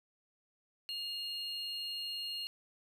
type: tone pair together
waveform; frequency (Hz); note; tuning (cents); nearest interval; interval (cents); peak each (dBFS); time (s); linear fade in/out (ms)
triangle; 2838 / 4252; F7 / C8; +27 / +27; perfect fifth; 700; -39 / -39; 0.89-2.47; 0
effects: none